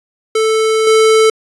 square tone with level steps, 440 Hz, A4, in tune, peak -11 / -7 dBFS, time 0.35-1.3 s, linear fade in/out 5 ms, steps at 0.87 s, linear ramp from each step 2 ms, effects resampled to 24000 Hz

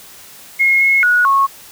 sine tone with pitch steps, 2157 / 2172 / 1459 / 1097 Hz, C#7 / C#7 / F#6 / C#6, -48 / -36 / -25 / -18 cents, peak -9 dBFS, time 0.59-1.47 s, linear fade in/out 20 ms, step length 220 ms, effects white hiss -39 dBFS RMS until 1.71 s

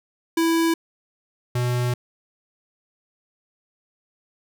square tone pair in turn, 330.1 / 123.01 Hz, E4 / B2, +2 / -6 cents, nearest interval octave + perfect fourth, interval 1708 cents, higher first, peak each -18 / -21 dBFS, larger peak first, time 0.37-0.74 / 1.55-1.94 s, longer second, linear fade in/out 5 ms, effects none

